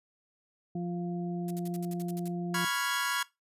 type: harmonic tone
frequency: 174.61 Hz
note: F3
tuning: in tune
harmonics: 1 / 2 / 4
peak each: -32 / -38 / -44 dBFS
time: 0.75-2.65 s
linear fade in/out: 5 ms
type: noise bursts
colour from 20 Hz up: blue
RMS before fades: -44 dBFS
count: 10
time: 1.48-2.281 s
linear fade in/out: 2 ms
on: 27 ms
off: 59 ms
type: chord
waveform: sawtooth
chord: C# dominant seventh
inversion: third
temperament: equal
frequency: 987.8 / 1108.7 / 1396.9 / 1661.2 Hz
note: B5 / C#6 / E#6 / G#6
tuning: 0 / 0 / 0 / 0 cents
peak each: -32 / -32 / -31 / -29 dBFS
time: 2.54-3.23 s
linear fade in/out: 5 ms
effects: noise-tail reverb RT60 0.2 s tail -20 dB re dry + resampled to 32000 Hz